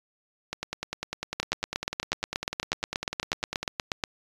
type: two click trains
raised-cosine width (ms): 0.2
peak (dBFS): -14 / -9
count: 32 / 23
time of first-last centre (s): 0.53-3.63 / 1.4-4.038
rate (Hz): 10 / 8.34
effects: resampled to 24000 Hz